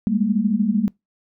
sine tone cluster, 197.5 / 210.3 / 230.9 Hz, G3 / G#3 / A#3, +13 / +22 / -16 cents, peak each -21 dBFS, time 0.07-0.88 s, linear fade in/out 0 ms, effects noise-tail reverb RT60 0.2 s tail -25 dB re dry

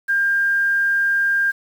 sine tone with quantisation, 1600 Hz, G6, 35 cents sharp, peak -15 dBFS, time 0.08-1.52 s, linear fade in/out 20 ms, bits 7, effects none

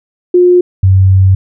sine tone pair in turn, 357.4 / 95.05 Hz, F4 / F#2, +40 / +47 cents, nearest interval octave + major seventh, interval 2293 cents, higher first, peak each -3 dBFS, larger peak neither, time 0.34-0.61 / 0.83-1.35 s, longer second, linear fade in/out 5 ms, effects none

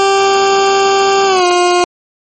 20% pulse tone with pitch glide, 392 to 355.3 Hz, G4 to F4, 0 to +30 cents, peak -3 dBFS, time 0-1.84 s, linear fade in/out 0 ms, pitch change -170 cents, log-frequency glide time 1.26-1.45 s, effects MP3 32 kbps

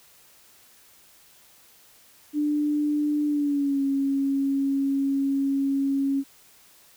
sine tone with pitch glide, 296.4 to 275 Hz, D4 to C#4, +16 to -14 cents, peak -21 dBFS, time 2.33-6.24 s, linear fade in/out 50 ms, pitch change -130 cents, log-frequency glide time 3.26-3.82 s, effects white hiss -55 dBFS RMS until 6.96 s

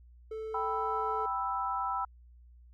triangle tone with pitch glide, 439.3 to 436.5 Hz, A4 to A4, -3 to -14 cents, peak -34 dBFS, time 0.31-1.26 s, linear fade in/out 5 ms, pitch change -11 cents, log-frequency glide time 0.83-1.06 s
sine chord, E minor, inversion first, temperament equal, 784 / 987.8 / 1318.5 Hz, G5 / B5 / E6, 0 / 0 / 0 cents, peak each -36 / -34 / -34 dBFS, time 0.54-2.05 s, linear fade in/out 5 ms
effects added 60 Hz sine -53 dBFS peak until 2.73 s

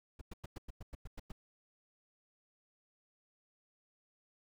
brown noise bursts, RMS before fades -44 dBFS, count 10, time 0.19-1.32 s, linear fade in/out 5 ms, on 23 ms, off 100 ms, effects none

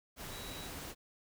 sine tone in noise, 3889 Hz, B7, 27 cents flat, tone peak -50 dBFS, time 0.29-0.7 s, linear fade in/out 50 ms, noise pink, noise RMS -45 dBFS, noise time 0.16-0.95 s, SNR -8 dB, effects none

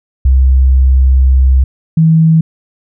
sine tone pair in turn, 65.41 / 161.24 Hz, C2 / E3, 0 / -38 cents, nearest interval octave + major third, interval 1562 cents, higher second, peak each -4 dBFS, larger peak neither, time 0.25-1.64 / 1.97-2.41 s, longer first, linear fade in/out 5 ms, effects none

